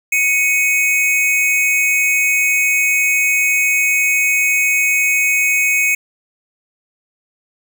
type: tone pair together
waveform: square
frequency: 2217 / 2523 Hz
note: C#7 / D#7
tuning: 0 / +23 cents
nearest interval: major second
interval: 223 cents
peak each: -16 dBFS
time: 0.12-5.95 s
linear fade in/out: 5 ms
effects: none